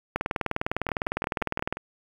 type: two click trains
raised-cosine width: 0.5 ms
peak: -18 / -10 dBFS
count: 6 / 32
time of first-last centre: 0.89-1.77 / 0.16-1.726 s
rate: 5.68 / 19.8 Hz
effects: 7-bit